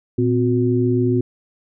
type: tone cluster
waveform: sine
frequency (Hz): 117.1 / 256.4 / 363.8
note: A#2 / C4 / F#4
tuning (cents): +8 / -35 / -29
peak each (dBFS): -19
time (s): 0.18-1.21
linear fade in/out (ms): 5
effects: none